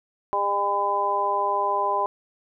harmonic tone, 201.5 Hz, G3, 48 cents sharp, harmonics 2 / 3 / 4 / 5, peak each -30 / -29 / -27 / -23 dBFS, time 0.33-2.06 s, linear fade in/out 0 ms, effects none

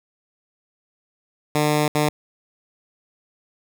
10% pulse tone bursts at uneven times, 150 Hz, D3, 37 cents sharp, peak -9 dBFS, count 2, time 1.55-1.88 / 1.95-2.09 s, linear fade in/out 2 ms, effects none

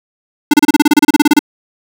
square tone bursts, 295.6 Hz, D4, 11 cents sharp, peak -4 dBFS, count 16, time 0.51-1.392 s, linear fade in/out 5 ms, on 27 ms, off 30 ms, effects none

